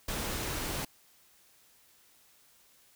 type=noise; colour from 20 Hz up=pink; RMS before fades=-35 dBFS; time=0.08-0.85 s; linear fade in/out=5 ms; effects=white hiss -63 dBFS RMS until 2.95 s